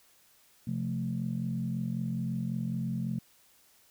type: chord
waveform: sine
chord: F major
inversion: second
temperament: equal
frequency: 130.81 / 174.61 / 220 Hz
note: C3 / F3 / A3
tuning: 0 / 0 / 0 cents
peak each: -34 dBFS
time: 0.67-3.19 s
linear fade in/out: 5 ms
effects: tanh soft clip ceiling -21 dBFS + white hiss -63 dBFS RMS until 3.9 s